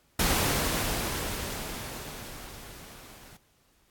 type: noise with level ramp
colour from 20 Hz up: pink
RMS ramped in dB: -24 to -51 dBFS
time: 0.19-3.37 s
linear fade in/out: 5 ms
effects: pink hiss -66 dBFS RMS until 3.9 s + AAC 64 kbps